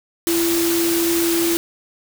sine tone in noise, 337.2 Hz, E4, 39 cents sharp, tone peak -17 dBFS, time 0.27-1.57 s, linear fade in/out 0 ms, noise white, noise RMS -23 dBFS, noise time 0.27-1.57 s, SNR +3 dB, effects none

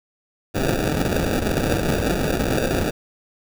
white noise with sample-and-hold, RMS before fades -21 dBFS, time 0.54-2.91 s, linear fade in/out 20 ms, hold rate 1050 Hz, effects none

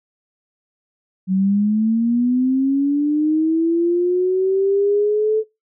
sine linear sweep, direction up, 185 to 439.6 Hz, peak -14 dBFS, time 1.27-5.44 s, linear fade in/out 50 ms, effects noise-tail reverb RT60 0.2 s tail -20 dB re dry

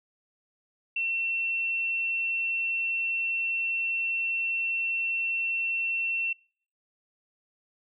sine tone, 2705 Hz, E7, 44 cents sharp, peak -26 dBFS, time 0.96-6.33 s, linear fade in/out 5 ms, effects noise-tail reverb RT60 0.5 s tail -25 dB re dry

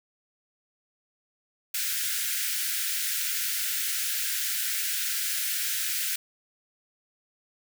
white high-pass noise, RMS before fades -29 dBFS, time 1.74-6.16 s, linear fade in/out 5 ms, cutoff 1400 Hz, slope 96 dB/octave, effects none

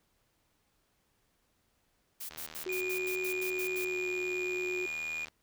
blue noise bursts, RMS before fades -41 dBFS, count 10, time 2.2-3.851 s, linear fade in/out 10 ms, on 94 ms, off 79 ms
click train, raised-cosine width 0.2 ms, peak -28 dBFS, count 235, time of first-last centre 2.31-5.283 s, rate 78.7 Hz
sine tone with pitch glide, 370 to 365.3 Hz, F#4 to F#4, 0 to -22 cents, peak -34 dBFS, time 2.66-4.86 s, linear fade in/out 5 ms, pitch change -22 cents, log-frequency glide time 3.68-4.1 s
triangle tone, 2437 Hz, D#7, 37 cents flat, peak -33 dBFS, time 2.69-5.25 s, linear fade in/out 2 ms
effects pink hiss -74 dBFS RMS until 5.42 s

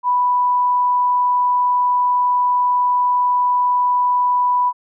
sine tone, 987.8 Hz, B5, in tune, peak -13 dBFS, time 0.03-4.73 s, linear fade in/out 50 ms, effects none

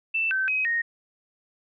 sine tone with pitch steps, 2661 / 1542 / 2532 / 1861 Hz, E7 / G6 / D#7 / A#6, +16 / -29 / +30 / -3 cents, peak -22 dBFS, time 0.14-0.82 s, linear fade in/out 10 ms, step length 170 ms, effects none

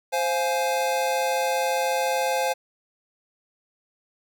square chord, F minor, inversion second, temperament just, 523.8 / 698.5 / 838.1 Hz, C5 / F5 / Ab5, +2 / 0 / +16 cents, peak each -26 / -29 / -27 dBFS, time 0.12-2.54 s, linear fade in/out 20 ms, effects none

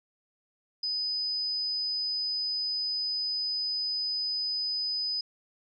sine tone, 5000 Hz, D#8, 8 cents sharp, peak -28 dBFS, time 0.83-5.21 s, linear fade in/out 5 ms, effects none

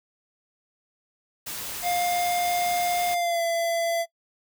white noise, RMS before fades -34 dBFS, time 1.46-3.15 s, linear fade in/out 10 ms
square tone with pitch glide, 706 to 674.1 Hz, F5 to E5, +19 to +39 cents, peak -24 dBFS, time 1.82-4.06 s, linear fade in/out 50 ms, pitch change -80 cents, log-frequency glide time 3.1-3.42 s
effects noise-tail reverb RT60 0.1 s tail -19 dB re dry

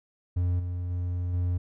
triangle tone with level steps, 88.8 Hz, F2, 29 cents sharp, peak -21 / -27 / -25 / -22 dBFS, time 0.36-1.58 s, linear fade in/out 10 ms, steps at 0.59 / 0.9 / 1.33 s, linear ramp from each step 10 ms, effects none

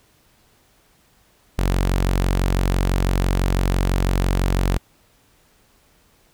sawtooth tone, 46 Hz, F#1, 9 cents flat, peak -13 dBFS, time 1.58-4.78 s, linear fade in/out 10 ms, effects pink hiss -58 dBFS RMS until 6.33 s

